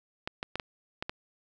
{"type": "clicks", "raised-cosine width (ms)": 0.3, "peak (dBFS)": -17, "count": 6, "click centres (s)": [0.275, 0.429, 0.556, 0.598, 1.025, 1.095], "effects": []}